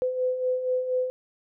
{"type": "beating tone pair", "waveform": "sine", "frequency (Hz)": [504, 508.2], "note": ["B4", "B4"], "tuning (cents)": [35, 49], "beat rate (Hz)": 4.2, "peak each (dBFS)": [-32, -24], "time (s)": [0.02, 1.1], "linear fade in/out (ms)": 0, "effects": []}